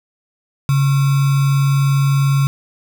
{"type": "tone with sample-and-hold", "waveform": "sine", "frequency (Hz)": 138.59, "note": "C#3", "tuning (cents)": 0, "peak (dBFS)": -11, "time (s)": [0.69, 2.47], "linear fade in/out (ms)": 0, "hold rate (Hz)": 1225, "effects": []}